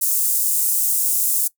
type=high-pass noise; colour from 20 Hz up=pink; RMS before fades=-19 dBFS; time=0.01-1.48 s; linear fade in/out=10 ms; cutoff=8300 Hz; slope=24 dB/octave; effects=noise-tail reverb RT60 0.1 s tail -20 dB re dry